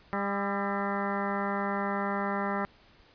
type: harmonic tone with a mistuned harmonic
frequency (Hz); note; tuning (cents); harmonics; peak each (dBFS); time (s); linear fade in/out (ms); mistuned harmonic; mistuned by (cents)
200; G3; +35; 1 / 2 / 3 / 4 / 5 / 6 / 7 / 8 / 9 / 10; -33 / -37 / -37 / -36 / -37 / -38 / -38 / -43 / -40 / -44; 0.13-2.65; 0; 7; -64
effects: pink hiss -59 dBFS RMS until 3.14 s + resampled to 11025 Hz